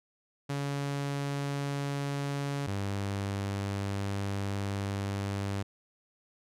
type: tone pair in turn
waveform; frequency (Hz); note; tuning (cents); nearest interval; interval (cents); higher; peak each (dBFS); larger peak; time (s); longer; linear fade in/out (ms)
sawtooth; 141.2 / 99.38; C#3 / G2; +32 / +24; tritone; 608; first; -27; neither; 0.49-2.67 / 2.67-5.63; second; 10
effects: low-pass 10000 Hz 12 dB/octave